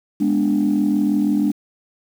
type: chord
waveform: sine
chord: G# diminished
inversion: none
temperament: equal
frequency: 207.7 / 246.9 / 293.7 Hz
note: G#3 / B3 / D4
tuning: 0 / 0 / 0 cents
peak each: -18 / -22 / -17 dBFS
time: 0.2-1.52 s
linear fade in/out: 10 ms
effects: tanh soft clip ceiling -9 dBFS + 7-bit